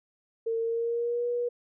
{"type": "tone with pitch glide", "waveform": "sine", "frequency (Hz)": [455.2, 482.3], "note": ["A#4", "B4"], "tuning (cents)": [-41, -41], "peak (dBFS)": -26, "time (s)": [0.46, 1.49], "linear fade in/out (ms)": 10, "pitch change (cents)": 100, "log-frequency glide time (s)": [0.59, 1.27], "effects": []}